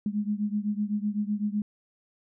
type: beating tone pair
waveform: sine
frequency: 205.5 / 213.4 Hz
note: G#3 / G#3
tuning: -18 / +47 cents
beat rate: 7.9 Hz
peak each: -28 / -30 dBFS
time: 0.06-1.62 s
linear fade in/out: 2 ms
effects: none